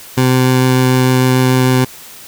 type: tone with vibrato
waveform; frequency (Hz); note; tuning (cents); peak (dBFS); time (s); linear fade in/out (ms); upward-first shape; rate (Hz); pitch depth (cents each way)
20% pulse; 128.4; C3; -32; -4; 0.17-1.85; 10; triangle; 6.7; 8
effects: white hiss -35 dBFS RMS until 2.27 s